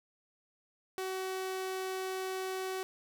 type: tone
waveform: sawtooth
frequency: 376.9 Hz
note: F#4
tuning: 32 cents sharp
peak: -31 dBFS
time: 0.98-2.83 s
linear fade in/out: 0 ms
effects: none